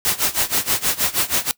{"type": "noise with tremolo", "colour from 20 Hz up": "white", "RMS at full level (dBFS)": -17, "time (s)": [0.05, 1.51], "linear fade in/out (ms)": 0, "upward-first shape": "sine", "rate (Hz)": 6.3, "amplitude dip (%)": 90, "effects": ["noise-tail reverb RT60 0.1 s tail -21 dB re dry"]}